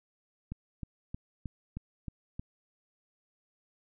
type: click train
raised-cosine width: 5 ms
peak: -25 dBFS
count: 7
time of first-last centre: 0.52-2.395 s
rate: 3.2 Hz
effects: none